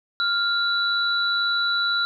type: tone pair together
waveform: sine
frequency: 1397 / 3951 Hz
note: F6 / B7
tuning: 0 / 0 cents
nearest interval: octave + tritone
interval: 1800 cents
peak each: -22 / -23 dBFS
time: 0.2-2.05 s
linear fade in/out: 0 ms
effects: none